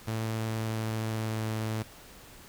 sawtooth tone with pitch glide, 111.4 to 109.93 Hz, A2 to A2, +22 to -1 cents, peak -26 dBFS, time 0.07-1.83 s, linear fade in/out 10 ms, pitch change -23 cents, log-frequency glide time 0.4-1.53 s, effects pink hiss -51 dBFS RMS until 2.48 s

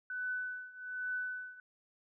sine tone with tremolo, 1499 Hz, F#6, 22 cents sharp, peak -33 dBFS, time 0.1-1.6 s, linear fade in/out 2 ms, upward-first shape triangle, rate 1.2 Hz, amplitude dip 90%, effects none

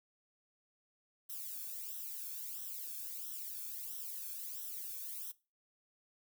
violet noise with flanger, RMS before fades -44 dBFS, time 1.29-5.32 s, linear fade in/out 10 ms, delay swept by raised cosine 0.43 to 1.04 ms, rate 1.5 Hz, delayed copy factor -0.9, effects noise-tail reverb RT60 0.3 s tail -20 dB re dry

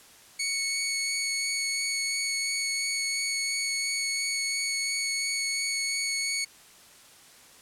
15% pulse tone with vibrato, 2217 Hz, C#7, in tune, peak -20 dBFS, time 0.39-6.45 s, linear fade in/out 10 ms, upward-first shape sine, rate 2.9 Hz, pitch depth 9 cents each way, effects white hiss -53 dBFS RMS until 7.61 s + low-pass 11000 Hz 12 dB/octave

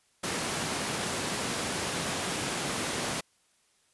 pink high-pass noise, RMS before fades -32 dBFS, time 0.23-3.21 s, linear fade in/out 10 ms, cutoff 150 Hz, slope 12 dB/octave, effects white hiss -68 dBFS RMS until 3.93 s + resampled to 24000 Hz

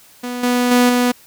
sawtooth tone with level steps, 245.9 Hz, B3, 7 cents flat, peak -19 / -10 / -6 / -9 dBFS, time 0.23-1.12 s, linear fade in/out 10 ms, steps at 0.43 / 0.71 / 0.89 s, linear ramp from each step 5 ms, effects white hiss -47 dBFS RMS until 1.26 s

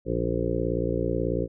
harmonic tone, 58.27 Hz, A#1, in tune, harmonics 1 / 2 / 3 / 5 / 6 / 7 / 8 / 9, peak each -32 / -32 / -32 / -32 / -32 / -32 / -32 / -32 dBFS, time 0.05-1.48 s, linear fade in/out 50 ms, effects none

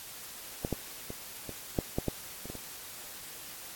clicks, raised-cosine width 2 ms, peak -17 / -16 / -25 / -26 / -13 / -15 / -15 / -30 / -26 / -29 dBFS, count 10, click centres 0.649 / 0.727 / 1.104 / 1.493 / 1.788 / 1.985 / 2.083 / 2.456 / 2.5 / 2.553 s, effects white hiss -45 dBFS RMS until 3.75 s + AAC 64 kbps

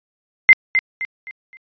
sine tone with echo, 2079 Hz, C7, 12 cents flat, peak -3 dBFS, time 0.49-0.53 s, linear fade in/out 0 ms, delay 260 ms, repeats 4, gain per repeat -9 dB, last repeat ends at 1.57 s, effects resampled to 11025 Hz

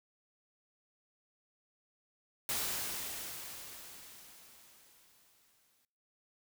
white noise with exponential decay, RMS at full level -34 dBFS, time 2.49-5.85 s, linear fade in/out 1 ms, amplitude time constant 730 ms, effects noise-tail reverb RT60 0.7 s tail -23 dB re dry

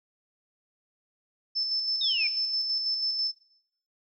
sine tone with tremolo, 5274 Hz, E8, in tune, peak -25 dBFS, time 1.55-3.32 s, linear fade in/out 20 ms, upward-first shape square, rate 6.1 Hz, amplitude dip 35%
sine exponential sweep, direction down, 3800 to 2324 Hz, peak -26 dBFS, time 2.01-2.27 s, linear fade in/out 2 ms
effects noise-tail reverb RT60 0.8 s tail -20 dB re dry

